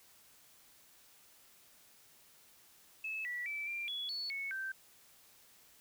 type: tone with pitch steps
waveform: sine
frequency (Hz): 2603 / 1951 / 2318 / 2376 / 3383 / 4420 / 2206 / 1559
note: E7 / B6 / D7 / D7 / G#7 / C#8 / C#7 / G6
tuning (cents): -22 / -22 / -23 / +20 / +31 / -6 / -9 / -10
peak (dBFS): -37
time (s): 3.04-4.72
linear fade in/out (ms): 5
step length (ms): 210
effects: white hiss -63 dBFS RMS until 5.8 s